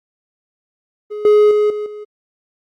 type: tone with level steps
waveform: triangle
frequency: 420 Hz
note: G#4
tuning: 19 cents sharp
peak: -21 / -5 / -9 / -18 / -26 dBFS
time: 1.1-2.05 s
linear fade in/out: 20 ms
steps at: 1.25 / 1.51 / 1.7 / 1.86 s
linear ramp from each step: 2 ms
effects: Opus 24 kbps